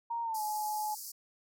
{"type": "tone with pitch glide", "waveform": "sine", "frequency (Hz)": [932.3, 850], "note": ["A#5", "G#5"], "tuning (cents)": [0, 40], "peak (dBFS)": -32, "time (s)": [0.1, 0.95], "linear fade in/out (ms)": 10, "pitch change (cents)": -160, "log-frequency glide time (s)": [0.23, 0.42]}
{"type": "band-pass noise", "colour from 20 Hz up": "white", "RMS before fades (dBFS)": -44, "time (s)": [0.34, 1.12], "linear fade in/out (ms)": 10, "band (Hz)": [4500, 16000], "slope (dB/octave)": 96}
{"effects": []}